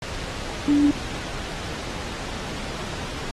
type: tone in noise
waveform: sine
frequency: 289.8 Hz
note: D4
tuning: 23 cents flat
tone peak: -15 dBFS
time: 0.68-0.91 s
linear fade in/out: 2 ms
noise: pink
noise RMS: -32 dBFS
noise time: 0.02-3.31 s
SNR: +14 dB
effects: low-pass 6000 Hz 12 dB/octave + AAC 32 kbps